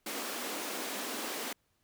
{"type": "high-pass noise", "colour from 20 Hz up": "pink", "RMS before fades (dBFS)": -38, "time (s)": [0.06, 1.53], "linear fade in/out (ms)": 5, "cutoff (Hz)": 220, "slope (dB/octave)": 48, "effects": ["pink hiss -75 dBFS RMS until 1.83 s"]}